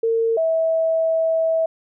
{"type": "tone pair in turn", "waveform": "sine", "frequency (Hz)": [454.9, 649.8], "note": ["A#4", "E5"], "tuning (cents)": [-42, -25], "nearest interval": "tritone", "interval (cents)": 617, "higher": "second", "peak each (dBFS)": -16, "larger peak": "neither", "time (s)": [[0.03, 0.37], [0.37, 1.66]], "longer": "second", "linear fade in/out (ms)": 5, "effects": []}